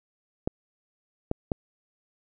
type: clicks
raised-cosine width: 2 ms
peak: -12 dBFS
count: 3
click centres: 0.475 / 1.314 / 1.518 s
effects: none